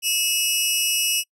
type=tone pair together; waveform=15% pulse; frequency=2614 / 2896 Hz; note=E7 / F#7; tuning=-15 / -38 cents; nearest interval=major second; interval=177 cents; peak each=-16 / -14 dBFS; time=0.02-1.24 s; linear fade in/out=50 ms; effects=noise-tail reverb RT60 0.1 s tail -26 dB re dry